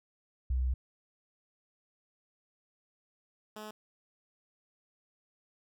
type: tone pair in turn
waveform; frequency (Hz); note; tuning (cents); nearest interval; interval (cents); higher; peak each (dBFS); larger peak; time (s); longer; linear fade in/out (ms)
sine / 10% pulse; 63.5 / 213.6; B1 / G#3; +49 / +49; octave + major sixth; 2100; second; -27 / -34; first; 0.5-0.74 / 3.56-3.71; first; 5
effects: none